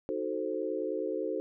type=chord; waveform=sine; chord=D# diminished seventh; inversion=none; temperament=equal; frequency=311.1 / 370 / 440 / 523.3 Hz; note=D#4 / F#4 / A4 / C5; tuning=0 / 0 / 0 / 0 cents; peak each=-37 / -36 / -35 / -36 dBFS; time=0.09-1.4 s; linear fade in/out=0 ms; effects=none